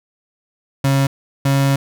35% pulse tone pair in turn, 137 / 137.75 Hz, C#3 / C#3, -20 / -11 cents, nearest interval unison, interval 9 cents, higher second, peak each -11 dBFS, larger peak neither, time 0.84-1.07 / 1.45-1.76 s, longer second, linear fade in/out 5 ms, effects none

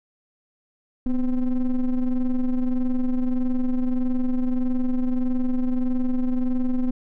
triangle ring-modulated tone, 130.81 Hz, C3, in tune, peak -14 dBFS, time 1.06-6.91 s, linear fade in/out 5 ms, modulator 120 Hz, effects none

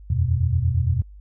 sine chord, E suspended second, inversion none, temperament equal with one note detuned, 82.41 / 91.17 / 123.47 Hz, E2 / F#2 / B2, 0 / -25 / 0 cents, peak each -22 dBFS, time 0.1-1.02 s, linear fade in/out 5 ms, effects added 50 Hz sine -40 dBFS peak until 1.2 s

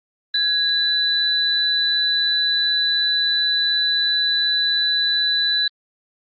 sine tone pair together, 1661.2 / 3982 Hz, G#6 / B7, 0 / +14 cents, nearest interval octave + minor third, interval 1514 cents, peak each -24 / -17 dBFS, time 0.34-5.68 s, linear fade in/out 5 ms, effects Opus 24 kbps

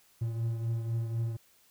triangle beating tone pair, 114.4 / 118.4 Hz, A#2 / A#2, -32 / +27 cents, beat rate 4 Hz, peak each -28 / -37 dBFS, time 0.21-1.37 s, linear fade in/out 10 ms, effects white hiss -64 dBFS RMS until 1.7 s

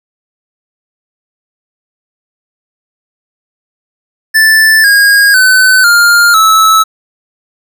square tone with pitch steps, 1760 / 1632.7 / 1514.6 / 1405 / 1303.4 Hz, A6 / G#6 / F#6 / F6 / E6, 0 / -30 / +40 / +10 / -20 cents, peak -4 dBFS, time 4.34-6.84 s, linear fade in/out 20 ms, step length 500 ms, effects none

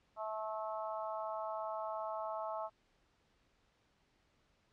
harmonic tone, 217.2 Hz, A3, 22 cents flat, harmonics 3 / 4 / 5 / 6, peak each -41 / -43 / -45 / -47 dBFS, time 0.16-2.7 s, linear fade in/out 50 ms, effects pink hiss -74 dBFS RMS until 4.72 s + low-pass 5000 Hz 12 dB/octave

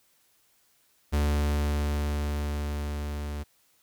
45% pulse tone with level ramp, 73.42 Hz, D2, in tune, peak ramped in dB -22 to -32 dBFS, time 1.12-3.44 s, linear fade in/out 20 ms, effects white hiss -66 dBFS RMS until 3.82 s

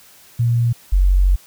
sine tone pair in turn, 118.2 / 46.5 Hz, A#2 / F#1, +24 / +9 cents, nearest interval octave + major third, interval 1615 cents, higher first, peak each -13 / -10 dBFS, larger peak second, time 0.39-0.73 / 0.92-1.36 s, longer second, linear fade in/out 10 ms, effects white hiss -47 dBFS RMS until 1.46 s

